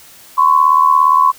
sine tone pair together, 1025.7 / 1103 Hz, C6 / C#6, -35 / -9 cents, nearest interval minor second, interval 126 cents, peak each -10 dBFS, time 0.37-1.32 s, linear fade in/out 20 ms, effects white hiss -41 dBFS RMS until 1.38 s

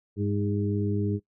harmonic tone with a mistuned harmonic, 102 Hz, G#2, 31 cents flat, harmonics 1 / 2 / 3 / 4, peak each -27 / -30 / -32 / -33 dBFS, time 0.16-1.2 s, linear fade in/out 50 ms, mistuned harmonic 3, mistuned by +28 cents, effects noise-tail reverb RT60 0.1 s tail -20 dB re dry

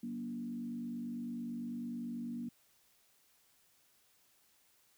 sine tone with frequency modulation, 237.6 Hz, A#3, 33 cents sharp, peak -38 dBFS, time 0.03-2.49 s, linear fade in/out 5 ms, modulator 49.1 Hz, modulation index 0.72, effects white hiss -70 dBFS RMS until 4.97 s

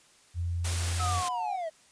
sine tone with pitch glide, 86.2 to 89.09 Hz, F2 to F2, -22 to +35 cents, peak -28 dBFS, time 0.34-1.23 s, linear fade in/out 50 ms, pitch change +57 cents, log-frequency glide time 1-1.09 s
white high-pass noise, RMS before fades -34 dBFS, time 0.64-1.29 s, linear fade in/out 10 ms, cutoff 110 Hz, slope 96 dB/octave
sine tone with vibrato, 725 Hz, F#5, 35 cents flat, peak -33 dBFS, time 0.98-1.59 s, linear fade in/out 50 ms, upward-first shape square, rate 9.5 Hz, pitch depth 12 cents each way
triangle linear sweep, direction down, 1318.5 to 617 Hz, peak -29 dBFS, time 0.99-1.7 s, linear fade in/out 20 ms
effects white hiss -60 dBFS RMS until 1.91 s + resampled to 22050 Hz

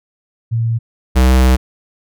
sine / square tone pair in turn, 114.8 / 64.04 Hz, A#2 / C2, -26 / -37 cents, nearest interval minor seventh, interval 1011 cents, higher first, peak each -13 / -8 dBFS, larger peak second, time 0.51-0.79 / 1.15-1.57 s, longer second, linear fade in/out 20 ms, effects none

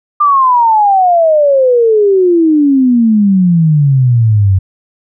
sine exponential sweep, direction down, 1200 to 92.5 Hz, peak -5 dBFS, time 0.2-4.59 s, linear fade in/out 10 ms, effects none

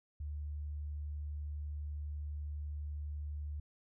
sine tone, 74 Hz, D2, 14 cents sharp, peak -38 dBFS, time 0.2-3.6 s, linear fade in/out 5 ms, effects none

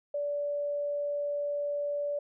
sine tone, 579 Hz, D5, 25 cents flat, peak -29 dBFS, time 0.14-2.19 s, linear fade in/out 5 ms, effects none

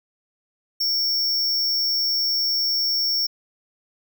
square tone, 5470 Hz, F8, 37 cents flat, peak -20 dBFS, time 0.8-3.27 s, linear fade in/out 10 ms, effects none

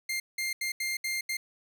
sawtooth tone bursts at uneven times, 2108 Hz, C7, 12 cents sharp, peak -26 dBFS, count 6, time 0.09-0.2 / 0.38-0.53 / 0.61-0.72 / 0.8-0.97 / 1.04-1.21 / 1.29-1.37 s, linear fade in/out 5 ms, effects 10-bit

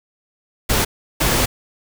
pink noise bursts at uneven times, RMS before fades -17 dBFS, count 2, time 0.69-0.85 / 1.2-1.46 s, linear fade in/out 10 ms, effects none

